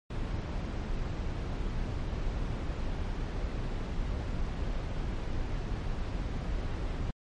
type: noise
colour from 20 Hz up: brown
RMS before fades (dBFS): -33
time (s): 0.1-7.11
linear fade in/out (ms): 5
effects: low-pass 5000 Hz 12 dB/octave + MP3 48 kbps